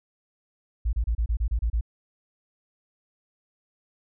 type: tone bursts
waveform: sine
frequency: 56.3 Hz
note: A1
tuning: 40 cents sharp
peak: -21 dBFS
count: 9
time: 0.85-1.811 s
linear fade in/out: 10 ms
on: 81 ms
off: 29 ms
effects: none